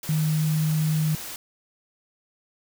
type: tone in noise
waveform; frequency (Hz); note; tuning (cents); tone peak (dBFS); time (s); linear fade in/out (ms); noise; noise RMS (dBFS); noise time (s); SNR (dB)
sine; 155.3; D#3; -3; -20; 0.09-1.15; 2; white; -36; 0.03-1.36; +13
effects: none